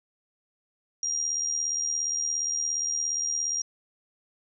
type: tone with amplitude modulation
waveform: sine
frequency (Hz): 5700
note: F8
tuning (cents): +34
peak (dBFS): -23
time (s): 1.03-3.62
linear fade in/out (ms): 2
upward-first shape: sine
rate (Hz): 77.2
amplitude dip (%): 60
effects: none